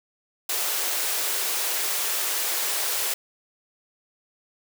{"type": "high-pass noise", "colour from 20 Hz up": "white", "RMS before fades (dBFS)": -26, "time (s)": [0.49, 3.14], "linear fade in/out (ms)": 5, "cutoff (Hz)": 350, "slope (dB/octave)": 48, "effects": []}